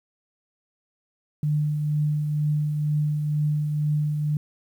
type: tone with tremolo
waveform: sine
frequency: 150 Hz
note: D3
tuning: 37 cents sharp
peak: -19 dBFS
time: 1.43-4.37 s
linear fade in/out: 2 ms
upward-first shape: triangle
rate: 2.1 Hz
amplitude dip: 40%
effects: 9-bit